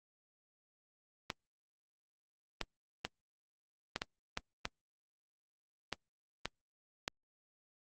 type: clicks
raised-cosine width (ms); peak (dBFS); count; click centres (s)
0.2; -17; 10; 1.302 / 2.613 / 3.05 / 3.961 / 4.019 / 4.374 / 4.654 / 5.927 / 6.456 / 7.079
effects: Opus 32 kbps

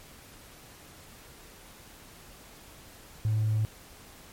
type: tone with hard clipping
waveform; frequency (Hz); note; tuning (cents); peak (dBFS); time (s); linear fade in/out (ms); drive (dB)
sine; 108.5; A2; -24; -24; 3.25-3.65; 0; 1
effects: pink hiss -51 dBFS RMS until 4.32 s + MP3 64 kbps

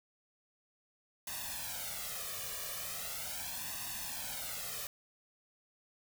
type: noise with flanger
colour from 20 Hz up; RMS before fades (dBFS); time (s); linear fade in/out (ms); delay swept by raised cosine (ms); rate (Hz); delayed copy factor
white; -41; 1.27-4.87; 2; 1.1 to 1.72; 0.39; +1
effects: none

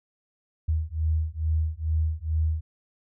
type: beating tone pair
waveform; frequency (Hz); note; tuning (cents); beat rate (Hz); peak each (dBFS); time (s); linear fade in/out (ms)
sine; 78 / 80.3; D#2 / E2; +5 / -45; 2.3; -26; 0.68-2.61; 10
effects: none

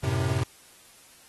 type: chord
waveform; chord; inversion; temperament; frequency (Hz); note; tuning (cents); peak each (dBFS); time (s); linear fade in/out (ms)
square; F# diminished; none; equal; 92.5 / 110 / 130.81; F#2 / A2 / C3; 0 / 0 / 0; -30 / -30 / -28; 0.03-0.44; 10
effects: white hiss -54 dBFS RMS until 1.28 s + AAC 32 kbps

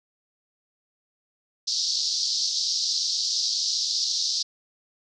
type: band-pass noise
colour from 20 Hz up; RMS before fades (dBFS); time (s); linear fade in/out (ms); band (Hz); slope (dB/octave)
white; -26; 1.67-4.43; 10; 4100 to 5600; 48
effects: none

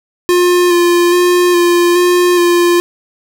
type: tone with vibrato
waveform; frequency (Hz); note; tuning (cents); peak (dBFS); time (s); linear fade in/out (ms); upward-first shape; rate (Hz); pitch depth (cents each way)
square; 351.9; F4; +13; -8; 0.29-2.8; 0; square; 1.2; 17
effects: none

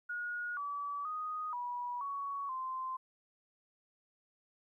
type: tone with pitch steps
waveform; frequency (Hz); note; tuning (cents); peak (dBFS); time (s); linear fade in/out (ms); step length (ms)
sine; 1444 / 1148 / 1244 / 973 / 1119 / 1040; F#6 / D6 / D#6 / B5 / C#6 / C6; -43 / -40 / -1 / -26 / +16 / -11; -36; 0.09-2.97; 10; 480
effects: 13-bit

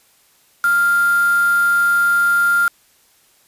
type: tone with quantisation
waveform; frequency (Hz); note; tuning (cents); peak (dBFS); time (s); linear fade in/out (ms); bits
sine; 1396.9; F6; 0; -12; 0.64-2.68; 2; 4
effects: white hiss -55 dBFS RMS until 3.47 s + resampled to 32000 Hz

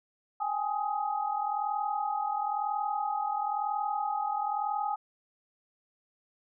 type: tone cluster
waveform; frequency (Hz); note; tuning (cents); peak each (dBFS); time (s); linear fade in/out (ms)
sine; 801 / 842 / 1255; G5 / G#5 / D#6; +37 / +24 / +15; -33 / -31 / -36; 0.4-4.96; 10
effects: none

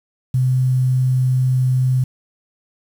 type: tone with quantisation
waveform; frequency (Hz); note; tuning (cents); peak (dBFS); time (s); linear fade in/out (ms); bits
sine; 128.4; C3; -32; -13; 0.34-2.04; 5; 7
effects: none

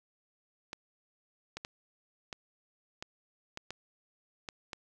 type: clicks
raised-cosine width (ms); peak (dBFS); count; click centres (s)
0.2; -22; 9; 0.731 / 1.57 / 1.649 / 2.328 / 3.025 / 3.574 / 3.706 / 4.488 / 4.732
effects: none

